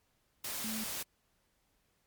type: tone in noise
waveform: sine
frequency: 220 Hz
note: A3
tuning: in tune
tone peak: -38 dBFS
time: 0.64-0.84 s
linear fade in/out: 5 ms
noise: white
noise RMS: -39 dBFS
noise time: 0.44-1.03 s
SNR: -2 dB
effects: pink hiss -75 dBFS RMS until 2.06 s + MP3 96 kbps